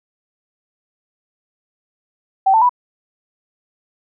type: tone with pitch steps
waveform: sine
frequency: 772 / 888 / 985 Hz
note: G5 / A5 / B5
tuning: -27 / +16 / -5 cents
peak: -9 dBFS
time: 2.46-2.694 s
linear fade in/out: 10 ms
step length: 78 ms
effects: none